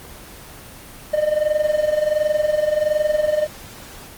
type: tone with amplitude modulation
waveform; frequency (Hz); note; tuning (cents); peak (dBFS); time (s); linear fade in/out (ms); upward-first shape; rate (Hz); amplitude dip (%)
triangle; 607; D#5; -43; -11; 1.13-3.47; 10; sine; 21.4; 75
effects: pink hiss -39 dBFS RMS until 4.17 s + Opus 24 kbps